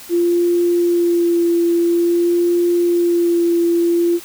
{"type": "tone with vibrato", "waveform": "sine", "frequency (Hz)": 344.5, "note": "F4", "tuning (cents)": -24, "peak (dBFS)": -12, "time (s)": [0.09, 4.2], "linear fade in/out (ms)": 50, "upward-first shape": "sine", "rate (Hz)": 0.49, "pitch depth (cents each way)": 17, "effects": ["white hiss -37 dBFS RMS until 4.24 s"]}